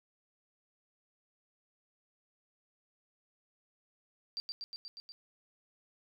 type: tone with echo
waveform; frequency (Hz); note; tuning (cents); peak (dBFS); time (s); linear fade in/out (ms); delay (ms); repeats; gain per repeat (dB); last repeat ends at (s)
sine; 4699; D8; 0; -35; 4.37-4.4; 0; 120; 6; -2; 5.12
effects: none